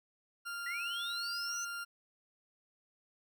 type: tone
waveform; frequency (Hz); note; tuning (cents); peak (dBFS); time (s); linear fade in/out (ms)
40% pulse; 1396; F6; -1; -38; 0.45-1.85; 20
type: linear sweep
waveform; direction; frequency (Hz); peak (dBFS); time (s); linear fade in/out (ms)
sine; up; 1886 to 6210; -38; 0.66-1.65; 5
effects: none